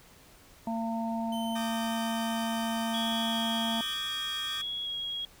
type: harmonic tone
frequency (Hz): 227.2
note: A#3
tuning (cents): -44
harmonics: 1 / 3 / 4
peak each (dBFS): -31 / -36 / -37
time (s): 0.67-3.81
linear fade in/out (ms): 2
type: tone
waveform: 45% pulse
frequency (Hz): 3068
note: G7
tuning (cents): -38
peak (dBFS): -40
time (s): 1.32-3.94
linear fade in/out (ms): 5
type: chord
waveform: sawtooth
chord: Eb major seventh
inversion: third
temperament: equal with one note detuned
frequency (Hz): 1174.7 / 1244.5 / 1568 / 1827.3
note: D6 / Eb6 / G6 / Bb6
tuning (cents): 0 / 0 / 0 / -35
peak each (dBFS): -40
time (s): 1.55-4.62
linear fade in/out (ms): 10
type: tone with vibrato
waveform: sine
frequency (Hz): 3316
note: G#7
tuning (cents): -3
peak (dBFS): -32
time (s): 2.94-5.25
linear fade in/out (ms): 2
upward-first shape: square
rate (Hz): 1.3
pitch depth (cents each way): 10
effects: pink hiss -56 dBFS RMS until 5.4 s